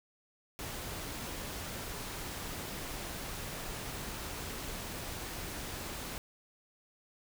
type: noise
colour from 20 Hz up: pink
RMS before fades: -41 dBFS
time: 0.59-6.18 s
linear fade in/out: 0 ms
effects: none